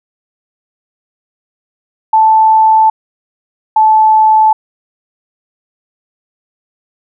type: tone pair in turn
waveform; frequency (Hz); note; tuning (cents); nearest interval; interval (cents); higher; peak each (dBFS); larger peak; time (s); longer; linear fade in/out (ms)
sine; 878 / 870.4; A5 / A5; -4 / -19; unison; 15; first; -4; neither; 2.13-2.9 / 3.76-4.53; neither; 5
effects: none